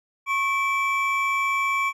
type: tone pair together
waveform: triangle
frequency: 1095 / 2320 Hz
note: C#6 / D7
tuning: -22 / -22 cents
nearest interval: octave + minor second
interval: 1300 cents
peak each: -22 dBFS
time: 0.26-1.93 s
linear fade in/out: 50 ms
effects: none